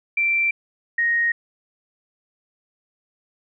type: tone pair in turn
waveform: sine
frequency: 2349 / 1869.4 Hz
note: D7 / A#6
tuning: 0 / +4 cents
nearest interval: major third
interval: 396 cents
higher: first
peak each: -17 / -17 dBFS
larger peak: neither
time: 0.17-0.51 / 0.98-1.32 s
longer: neither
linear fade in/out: 5 ms
effects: none